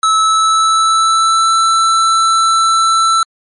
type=tone with pitch glide; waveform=square; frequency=1301 to 1330.6 Hz; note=E6 to E6; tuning=-23 to +16 cents; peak=-9 dBFS; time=0.03-3.23 s; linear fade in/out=2 ms; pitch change=+39 cents; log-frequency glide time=0.15-1.55 s; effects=MP3 48 kbps